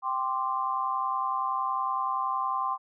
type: chord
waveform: sine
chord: G suspended fourth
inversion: none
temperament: just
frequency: 784 / 1045.3 / 1176 Hz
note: G5 / C6 / D6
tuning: 0 / -2 / +2 cents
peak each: -33 / -28 / -33 dBFS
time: 0.02-2.78 s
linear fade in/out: 50 ms
effects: none